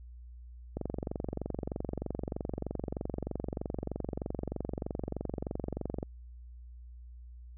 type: click train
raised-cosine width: 2 ms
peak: -21 dBFS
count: 123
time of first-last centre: 0.77-6.029 s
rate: 23.2 Hz
effects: added 60 Hz sine -46 dBFS peak until 7.57 s